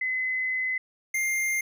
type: tone pair in turn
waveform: sine / square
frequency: 2032 / 2108 Hz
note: B6 / C7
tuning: +49 / +12 cents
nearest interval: minor second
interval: 63 cents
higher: second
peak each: -25 / -25 dBFS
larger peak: neither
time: 0.01-0.78 / 1.14-1.61 s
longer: first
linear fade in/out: 5 ms
effects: none